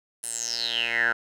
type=tone with band-pass filter sweep; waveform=10% pulse; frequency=116.8 Hz; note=A#2; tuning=4 cents sharp; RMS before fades=-27 dBFS; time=0.23-1.13 s; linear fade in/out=10 ms; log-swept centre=10000 to 1400 Hz; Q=9.3; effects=none